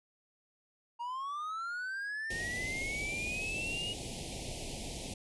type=linear sweep; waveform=triangle; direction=up; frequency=932.3 to 2897 Hz; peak=-34 dBFS; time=0.99-3.94 s; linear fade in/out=20 ms
type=band-stop noise; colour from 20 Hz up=pink; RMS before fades=-41 dBFS; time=2.3-5.14 s; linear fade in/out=5 ms; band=800 to 2300 Hz; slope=48 dB/octave
effects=resampled to 24000 Hz